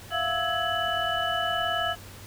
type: tone cluster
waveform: sine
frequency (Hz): 672 / 711 / 1308 / 1672 / 2980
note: E5 / F5 / E6 / G#6 / F#7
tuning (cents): +33 / +31 / -14 / +11 / +12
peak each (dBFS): -31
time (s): 0.1-1.96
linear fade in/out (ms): 50
effects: added 97 Hz sine -46 dBFS peak until 2.26 s + pink hiss -46 dBFS RMS until 2.26 s